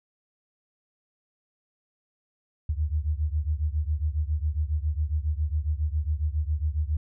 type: beating tone pair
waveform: sine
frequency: 73.5 / 80.8 Hz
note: D2 / E2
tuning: +2 / -34 cents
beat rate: 7.3 Hz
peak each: -26 / -28 dBFS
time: 2.69-6.97 s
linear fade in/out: 5 ms
effects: none